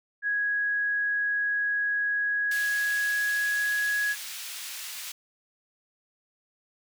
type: tone with pitch glide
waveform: sine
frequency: 1661.2 to 1670.8 Hz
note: G#6 to G#6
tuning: 0 to +10 cents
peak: -24 dBFS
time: 0.22-4.16 s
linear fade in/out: 50 ms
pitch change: +10 cents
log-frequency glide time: 2.06-3.85 s
type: high-pass noise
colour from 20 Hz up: pink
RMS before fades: -38 dBFS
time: 2.51-5.12 s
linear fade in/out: 5 ms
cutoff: 2400 Hz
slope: 12 dB/octave
effects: none